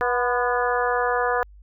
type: harmonic tone with a mistuned harmonic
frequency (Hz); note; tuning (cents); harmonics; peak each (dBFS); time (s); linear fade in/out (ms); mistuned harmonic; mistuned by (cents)
244.1; B3; -20; 2 / 3 / 4 / 5 / 6 / 7; -24 / -26 / -27 / -28 / -29 / -29; 0.01-1.43; 0; 4; +43
effects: added 50 Hz sine -44 dBFS peak until 1.62 s